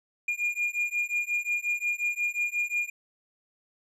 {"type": "beating tone pair", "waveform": "triangle", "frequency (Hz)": [2419, 2424.6], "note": ["D#7", "D#7"], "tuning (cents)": [-49, -45], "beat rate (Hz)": 5.6, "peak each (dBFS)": -28, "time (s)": [0.28, 2.9], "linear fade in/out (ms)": 5, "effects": ["resampled to 32000 Hz"]}